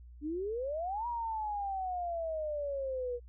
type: exponential two-way sweep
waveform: sine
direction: up then down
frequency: 285.6 to 965 to 477.8 Hz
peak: -33 dBFS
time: 0.21-3.2 s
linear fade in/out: 50 ms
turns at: 1.07 s
effects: added 60 Hz sine -49 dBFS peak until 3.28 s